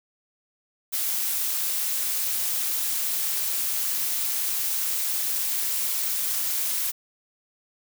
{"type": "noise with amplitude modulation", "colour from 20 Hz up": "blue", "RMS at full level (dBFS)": -24, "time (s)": [0.92, 6.92], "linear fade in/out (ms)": 20, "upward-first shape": "sine", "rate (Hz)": 271, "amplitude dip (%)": 50, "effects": []}